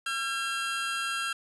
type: tone pair together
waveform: 25% pulse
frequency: 1358.1 / 1613 Hz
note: F6 / G6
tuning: -49 / +49 cents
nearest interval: minor third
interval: 298 cents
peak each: -28 / -29 dBFS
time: 0.06-1.33 s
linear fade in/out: 5 ms
effects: resampled to 24000 Hz + 8-bit